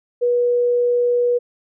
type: tone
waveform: sine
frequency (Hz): 485.2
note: B4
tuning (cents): -31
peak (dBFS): -14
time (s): 0.21-1.39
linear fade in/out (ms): 20
effects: none